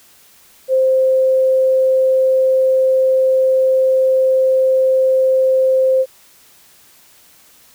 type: tone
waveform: sine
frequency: 523.3 Hz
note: C5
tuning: in tune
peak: -10 dBFS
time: 0.68-6.06 s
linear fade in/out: 50 ms
effects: white hiss -48 dBFS RMS until 7.74 s